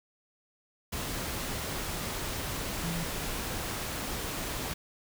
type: tone in noise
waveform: sine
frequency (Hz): 167.9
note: E3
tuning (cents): +32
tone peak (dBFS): -33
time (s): 2.83-3.04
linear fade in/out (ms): 10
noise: pink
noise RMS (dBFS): -35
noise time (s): 0.92-4.74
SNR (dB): -1
effects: none